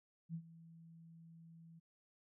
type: tone with ADSR envelope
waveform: sine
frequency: 165 Hz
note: E3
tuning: 2 cents sharp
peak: -39 dBFS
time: 0.29-1.8 s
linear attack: 53 ms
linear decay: 72 ms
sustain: -17 dB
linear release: 17 ms
effects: none